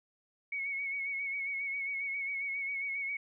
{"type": "tone with vibrato", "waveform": "sine", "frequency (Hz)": 2217, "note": "C#7", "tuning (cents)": 0, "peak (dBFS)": -33, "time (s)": [0.52, 3.17], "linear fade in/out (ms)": 5, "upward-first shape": "sine", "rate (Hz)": 7.4, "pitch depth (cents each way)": 40, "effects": []}